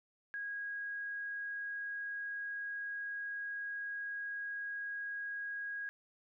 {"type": "tone", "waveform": "sine", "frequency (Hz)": 1644, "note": "G#6", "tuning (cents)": -18, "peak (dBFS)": -38, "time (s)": [0.34, 5.89], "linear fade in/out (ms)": 0, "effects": []}